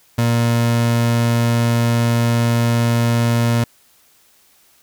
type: tone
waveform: 30% pulse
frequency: 117.5 Hz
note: A#2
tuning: 14 cents sharp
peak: -11 dBFS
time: 0.18-3.64 s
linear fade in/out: 5 ms
effects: white hiss -54 dBFS RMS until 4.82 s